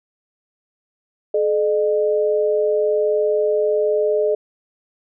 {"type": "tone pair together", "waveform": "sine", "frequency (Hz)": [428.1, 607], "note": ["A4", "D#5"], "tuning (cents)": [-47, -43], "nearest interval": "tritone", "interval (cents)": 604, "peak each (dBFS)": [-17, -19], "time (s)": [1.34, 4.35], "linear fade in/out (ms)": 5, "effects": []}